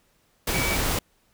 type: tone in noise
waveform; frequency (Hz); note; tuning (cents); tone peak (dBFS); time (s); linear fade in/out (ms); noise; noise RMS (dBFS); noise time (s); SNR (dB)
sine; 2286; D7; -47; -28; 0.54-0.76; 5; pink; -25; 0.47-0.99; -6
effects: pink hiss -65 dBFS RMS until 1.33 s